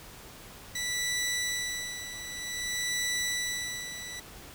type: tone with tremolo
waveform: 15% pulse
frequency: 1969 Hz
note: B6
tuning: 6 cents flat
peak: -22 dBFS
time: 0.75-4.2 s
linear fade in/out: 5 ms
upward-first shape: sine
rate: 0.53 Hz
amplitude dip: 70%
effects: pink hiss -48 dBFS RMS until 4.54 s